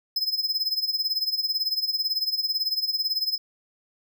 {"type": "tone with tremolo", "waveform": "square", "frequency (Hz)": 5100, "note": "D#8", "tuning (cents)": 42, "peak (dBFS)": -21, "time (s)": [0.16, 3.38], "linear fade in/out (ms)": 5, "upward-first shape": "sine", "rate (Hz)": 18, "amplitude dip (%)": 80, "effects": []}